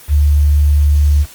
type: tone with quantisation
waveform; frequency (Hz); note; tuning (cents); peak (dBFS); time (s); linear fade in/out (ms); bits
sine; 73.2; D2; -5; -7; 0.08-1.26; 50; 6
effects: white hiss -38 dBFS RMS until 1.34 s + Opus 32 kbps